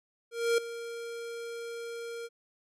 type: tone with ADSR envelope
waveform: square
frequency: 466.2 Hz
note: A#4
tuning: in tune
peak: -23 dBFS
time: 0.31-2.29 s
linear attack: 270 ms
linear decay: 4 ms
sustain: -15 dB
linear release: 38 ms
effects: low-pass 11000 Hz 12 dB/octave